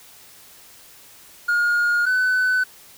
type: tone pair in turn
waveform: triangle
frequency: 1427 / 1505.6 Hz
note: F6 / F#6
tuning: +37 / +30 cents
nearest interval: minor second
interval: 93 cents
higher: second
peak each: -14 dBFS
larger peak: neither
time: 1.48-2.06 / 2.06-2.64 s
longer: neither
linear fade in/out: 10 ms
effects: tanh soft clip ceiling -10 dBFS + white hiss -47 dBFS RMS until 2.97 s